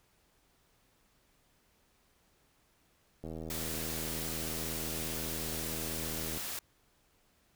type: click train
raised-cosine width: 2 ms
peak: -29 dBFS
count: 252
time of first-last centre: 3.24-6.374 s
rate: 80.1 Hz
type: noise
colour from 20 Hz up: white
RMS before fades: -39 dBFS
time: 3.5-6.59 s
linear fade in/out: 2 ms
effects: pink hiss -70 dBFS RMS until 7.55 s